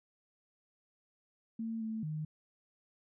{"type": "tone with pitch steps", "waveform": "sine", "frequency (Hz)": [225.7, 220.9, 154.1], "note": ["A3", "A3", "D#3"], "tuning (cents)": [44, 7, -16], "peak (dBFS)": -35, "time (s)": [1.59, 2.25], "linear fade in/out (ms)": 5, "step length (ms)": 220, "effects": []}